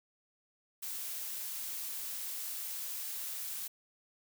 blue noise, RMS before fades -40 dBFS, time 0.82-3.68 s, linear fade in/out 10 ms, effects none

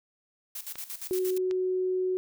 blue noise with tremolo, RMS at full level -37 dBFS, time 0.55-1.38 s, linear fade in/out 5 ms, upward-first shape square, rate 8.6 Hz, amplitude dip 75%
clicks, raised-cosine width 0.2 ms, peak -24 dBFS, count 2, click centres 0.756 / 1.511 s
sine tone, 370.1 Hz, F#4, in tune, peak -25 dBFS, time 1.11-2.17 s, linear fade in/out 0 ms
effects none

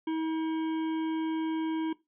harmonic tone, 320 Hz, D#4, 49 cents sharp, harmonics 1 / 3 / 5 / 7 / 9 / 10, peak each -28 / -39 / -50 / -49 / -56 / -49 dBFS, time 0.07-1.93 s, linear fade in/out 5 ms, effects noise-tail reverb RT60 0.2 s tail -18 dB re dry

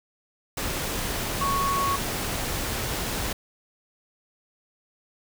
sine tone in noise, 1108.7 Hz, C#6, in tune, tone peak -23 dBFS, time 1.41-1.96 s, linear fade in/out 5 ms, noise pink, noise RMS -29 dBFS, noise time 0.57-3.33 s, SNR +3 dB, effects none

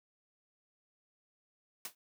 white noise with exponential decay, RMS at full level -37 dBFS, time 1.85-1.95 s, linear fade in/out 2 ms, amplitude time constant 21 ms, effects high-pass 200 Hz 12 dB/octave

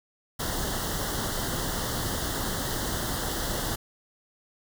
pink band-stop noise, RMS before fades -30 dBFS, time 0.39-3.76 s, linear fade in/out 10 ms, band 2000 to 2900 Hz, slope 96 dB/octave, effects none

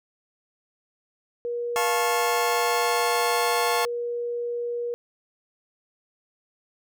sine tone, 477.6 Hz, A#4, 42 cents sharp, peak -26 dBFS, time 1.45-4.94 s, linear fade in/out 0 ms
sawtooth chord, F augmented, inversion none, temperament just, 698.5 / 873.1 / 1091.3 Hz, F5 / A5 / C#6, 0 / -14 / -27 cents, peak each -23 dBFS, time 1.76-3.85 s, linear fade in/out 0 ms
effects none

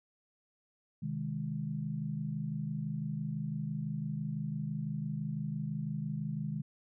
sine chord, Ab major, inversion first, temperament just, 129.78 / 155.74 / 207.7 Hz, C3 / Eb3 / Ab3, -14 / +2 / 0 cents, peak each -40 / -36 / -39 dBFS, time 1.02-6.62 s, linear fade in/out 10 ms, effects none

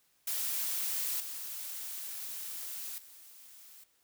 blue noise with level steps, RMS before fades -34 / -41 / -54 dBFS, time 0.27-3.84 s, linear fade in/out 5 ms, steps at 1.2 / 2.98 s, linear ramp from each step 2 ms, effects white hiss -71 dBFS RMS until 4.03 s

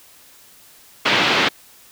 white band-pass noise, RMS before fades -17 dBFS, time 1.05-1.49 s, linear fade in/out 10 ms, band 130 to 3600 Hz, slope 24 dB/octave, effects white hiss -48 dBFS RMS until 1.91 s

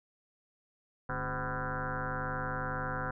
sine tone with frequency modulation, 757 Hz, F#5, 39 cents sharp, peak -32 dBFS, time 1.09-3.11 s, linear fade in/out 5 ms, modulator 122 Hz, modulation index 6.8, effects none

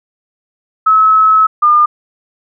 sine tone pair in turn, 1292 / 1208.3 Hz, E6 / D6, -35 / +49 cents, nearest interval minor second, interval 116 cents, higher first, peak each -5 dBFS, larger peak neither, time 0.86-1.47 / 1.62-1.86 s, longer first, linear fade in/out 10 ms, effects none

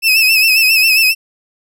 30% pulse tone with vibrato, 2600 Hz, E7, 24 cents flat, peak -5 dBFS, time 0.02-1.15 s, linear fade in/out 50 ms, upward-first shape sine, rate 7.4 Hz, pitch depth 65 cents each way, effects none

